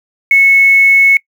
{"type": "tone with quantisation", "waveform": "sine", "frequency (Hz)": 2199, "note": "C#7", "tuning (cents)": -14, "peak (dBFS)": -4, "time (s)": [0.31, 1.17], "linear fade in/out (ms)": 2, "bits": 5, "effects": ["noise-tail reverb RT60 0.1 s tail -24 dB re dry"]}